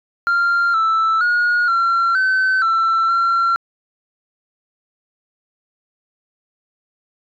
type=tone with pitch steps; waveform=sine; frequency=1390 / 1321 / 1441 / 1365 / 1528 / 1340 / 1364 Hz; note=F6 / E6 / F#6 / F6 / G6 / E6 / F6; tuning=-9 / +3 / -46 / -40 / -45 / +28 / -41 cents; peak=-11 dBFS; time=0.27-3.56 s; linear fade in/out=0 ms; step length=470 ms; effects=tanh soft clip ceiling -12 dBFS